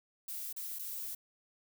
violet noise with dropouts, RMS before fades -41 dBFS, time 0.28-1.15 s, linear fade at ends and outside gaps 5 ms, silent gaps 0.529-0.564 / 0.788-0.792 s, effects none

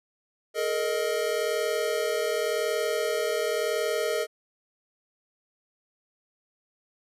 square chord, Ab suspended second, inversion none, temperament equal with one note detuned, 425.3 / 466.2 / 622.3 Hz, Ab4 / Bb4 / Eb5, +41 / 0 / 0 cents, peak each -31 / -30 / -30 dBFS, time 0.54-4.27 s, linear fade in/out 50 ms, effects resampled to 32000 Hz

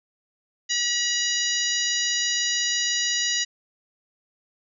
harmonic tone, 966 Hz, B5, 39 cents flat, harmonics 2 / 3 / 4 / 5 / 6 / 7, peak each -29 / -29 / -29 / -29 / -29 / -29 dBFS, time 0.69-3.45 s, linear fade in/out 20 ms, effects none

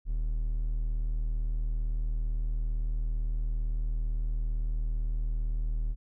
triangle tone, 38.89 Hz, D#1, in tune, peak -25 dBFS, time 0.05-5.96 s, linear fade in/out 50 ms, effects none

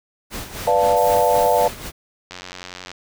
pink noise with tremolo, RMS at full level -29 dBFS, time 0.3-1.92 s, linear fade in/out 50 ms, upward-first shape sine, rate 3.9 Hz, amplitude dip 65%
sine chord, B half-diminished seventh, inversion none, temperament equal, 493.9 / 587.3 / 698.5 / 880 Hz, B4 / D5 / F5 / A5, 0 / 0 / 0 / 0 cents, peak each -19 dBFS, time 0.67-1.68 s, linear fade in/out 5 ms
blue noise, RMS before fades -32 dBFS, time 0.96-1.66 s, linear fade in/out 10 ms
click train, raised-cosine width 0.2 ms, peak -16 dBFS, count 56, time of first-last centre 2.31-2.916 s, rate 90.8 Hz
effects none

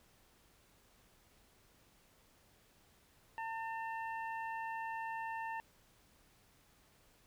harmonic tone, 900 Hz, A5, 39 cents sharp, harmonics 1 / 2 / 3, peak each -40 / -45 / -51 dBFS, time 3.38-5.6 s, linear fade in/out 0 ms, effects pink hiss -68 dBFS RMS until 7.26 s

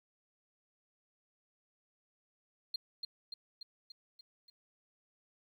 sine tone with echo, 4200 Hz, C8, 6 cents sharp, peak -32 dBFS, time 2.74-2.76 s, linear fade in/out 5 ms, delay 290 ms, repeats 6, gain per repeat -4 dB, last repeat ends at 4.5 s, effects tanh soft clip ceiling -29 dBFS + 12-bit

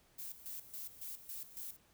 violet noise with tremolo, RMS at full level -45 dBFS, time 0.18-1.77 s, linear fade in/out 10 ms, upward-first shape square, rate 3.6 Hz, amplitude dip 75%, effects pink hiss -69 dBFS RMS until 1.93 s

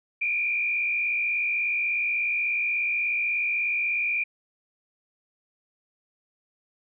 sine tone with frequency modulation, 2401 Hz, D7, 38 cents sharp, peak -23 dBFS, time 0.21-4.24 s, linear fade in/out 10 ms, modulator 56.5 Hz, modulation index 1.3, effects none

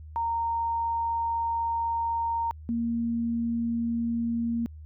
sine tone pair in turn, 924 / 232.7 Hz, A#5 / A#3, -16 / -3 cents, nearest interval 2 octaves, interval 2387 cents, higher first, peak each -25 dBFS, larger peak neither, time 0.16-2.51 / 2.69-4.66 s, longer first, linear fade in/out 0 ms, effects added 77 Hz sine -41 dBFS peak until 4.85 s

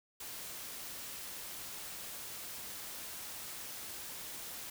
white noise, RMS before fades -45 dBFS, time 0.2-4.7 s, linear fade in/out 5 ms, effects none

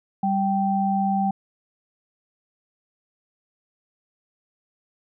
sine tone pair together, 196 / 779.9 Hz, G3 / G5, 0 / -9 cents, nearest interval 2 octaves, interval 2391 cents, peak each -22 dBFS, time 0.23-1.31 s, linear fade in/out 5 ms, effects none

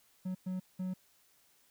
triangle tone bursts at uneven times, 185 Hz, F#3, in tune, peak -32 dBFS, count 3, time 0.25-0.35 / 0.46-0.6 / 0.79-0.94 s, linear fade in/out 10 ms, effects white hiss -68 dBFS RMS until 1.7 s

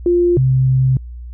sine tone pair in turn, 350 / 130.84 Hz, F4 / C3, +4 / 0 cents, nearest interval octave + perfect fourth, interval 1704 cents, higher first, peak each -10 dBFS, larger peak neither, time 0.06-0.37 / 0.37-0.97 s, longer second, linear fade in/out 2 ms, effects added 60 Hz sine -28 dBFS peak until 1.33 s

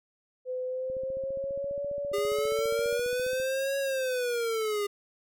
sine tone with pitch glide, 508 to 570.2 Hz, B4 to C#5, +49 to +49 cents, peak -30 dBFS, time 0.45-3.01 s, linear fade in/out 50 ms, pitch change +200 cents, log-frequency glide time 0.66-1.85 s
click train, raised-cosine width 3 ms, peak -35 dBFS, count 38, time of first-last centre 0.9-3.4 s, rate 14.8 Hz
square linear two-way sweep, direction up then down, 403.8 to 554.4 to 403.8 Hz, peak -28 dBFS, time 2.13-4.87 s, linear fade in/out 10 ms, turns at 3.78 s
effects none

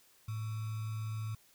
sine tone with sample-and-hold, 109.1 Hz, A2, 14 cents flat, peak -35 dBFS, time 0.28-1.35 s, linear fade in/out 5 ms, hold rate 1225 Hz, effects white hiss -65 dBFS RMS until 1.54 s

